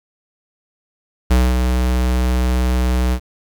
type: tone with ADSR envelope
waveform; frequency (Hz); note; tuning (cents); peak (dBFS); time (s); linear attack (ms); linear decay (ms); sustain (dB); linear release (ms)
square; 62.4; B1; +19; -10; 1.3-3.2; 12; 230; -5; 69
effects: 7-bit